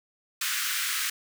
pink high-pass noise, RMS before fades -29 dBFS, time 0.41-1.1 s, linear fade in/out 5 ms, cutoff 1300 Hz, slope 48 dB/octave, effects none

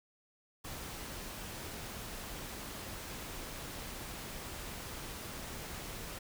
pink noise, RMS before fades -44 dBFS, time 0.64-6.19 s, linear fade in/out 10 ms, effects none

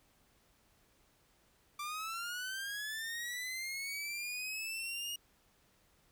sawtooth linear sweep, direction up, 1170 to 2876 Hz, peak -35 dBFS, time 1.79-5.16 s, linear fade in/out 5 ms, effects pink hiss -70 dBFS RMS until 6.11 s

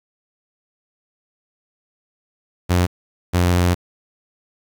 sawtooth tone pair in turn, 89.1 / 88.6 Hz, F2 / F2, +35 / +25 cents, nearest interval unison, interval 10 cents, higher first, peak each -10 dBFS, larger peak neither, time 2.69-2.87 / 3.33-3.75 s, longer second, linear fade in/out 20 ms, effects 8-bit

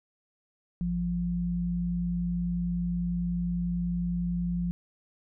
sine tone pair together, 54.56 / 174.61 Hz, A1 / F3, -14 / 0 cents, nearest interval octave + minor sixth, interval 2014 cents, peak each -35 / -27 dBFS, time 0.81-4.71 s, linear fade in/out 0 ms, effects none

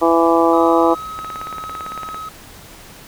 harmonic tone, 166.6 Hz, E3, 19 cents sharp, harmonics 2 / 3 / 4 / 5 / 6 / 7, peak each -15 / -17 / -18 / -19 / -20 / -20 dBFS, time 0.01-0.95 s, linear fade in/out 20 ms
triangle tone with pitch glide, 1262 to 1276.7 Hz, D#6 to D#6, +24 to +44 cents, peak -25 dBFS, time 0.53-2.29 s, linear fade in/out 5 ms, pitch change +20 cents, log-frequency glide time 0.8-1 s
click train, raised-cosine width 0.5 ms, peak -15 dBFS, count 18, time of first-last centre 1.19-2.145 s, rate 17.8 Hz
effects pink hiss -40 dBFS RMS until 3.07 s

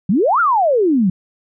sine exponential two-way sweep, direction up then down, 167.6 to 1436 to 173.5 Hz, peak -11 dBFS, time 0.09-1.1 s, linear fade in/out 5 ms, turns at 0.4 s, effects none

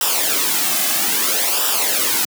white noise with flanger, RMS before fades -18 dBFS, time 0.01-2.25 s, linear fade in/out 2 ms, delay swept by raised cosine 0.46 to 2.16 ms, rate 0.61 Hz, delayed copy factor -0.7, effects high-pass 200 Hz 12 dB/octave

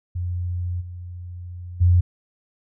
sine tone with level steps, 88.6 Hz, F2, 25 cents sharp, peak -23 / -32 / -12 dBFS, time 0.15-2.01 s, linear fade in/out 10 ms, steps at 0.8 / 1.8 s, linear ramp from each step 20 ms, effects none

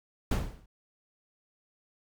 brown noise with exponential decay, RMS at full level -21 dBFS, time 0.31-0.66 s, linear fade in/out 5 ms, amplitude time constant 75 ms, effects none

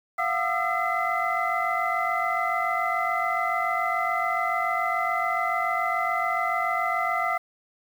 sine tone cluster, 689 / 736 / 1217 / 1332 / 2038 Hz, F5 / F#5 / D#6 / E6 / C7, -24 / -9 / -39 / +18 / -46 cents, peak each -29 dBFS, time 0.18-7.38 s, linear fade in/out 10 ms, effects tanh soft clip ceiling -12 dBFS + 8-bit

